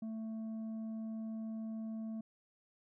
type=tone with tanh clipping; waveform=sine; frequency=221.6 Hz; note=A3; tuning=13 cents sharp; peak=-40 dBFS; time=0.02-2.21 s; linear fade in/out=5 ms; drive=5 dB; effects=none